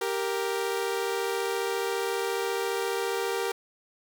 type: tone pair together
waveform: sawtooth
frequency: 392 / 466.6 Hz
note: G4 / A#4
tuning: 0 / +2 cents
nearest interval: minor third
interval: 302 cents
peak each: -26 dBFS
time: 0.01-3.52 s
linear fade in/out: 5 ms
effects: none